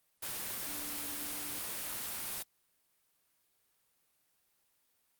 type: tone in noise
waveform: sine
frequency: 292.1 Hz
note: D4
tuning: 9 cents flat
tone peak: -50 dBFS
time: 0.66-1.59 s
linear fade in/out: 10 ms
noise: white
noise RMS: -39 dBFS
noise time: 0.22-2.43 s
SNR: -14 dB
effects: white hiss -75 dBFS RMS until 5.19 s + Opus 32 kbps